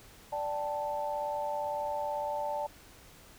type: chord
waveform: sine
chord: D suspended fourth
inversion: none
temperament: just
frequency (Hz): 587.3 / 783.1 / 881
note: D5 / G5 / A5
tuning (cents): 0 / -2 / +2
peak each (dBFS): -35 / -40 / -34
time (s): 0.32-2.67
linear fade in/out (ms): 10
effects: pink hiss -55 dBFS RMS until 3.38 s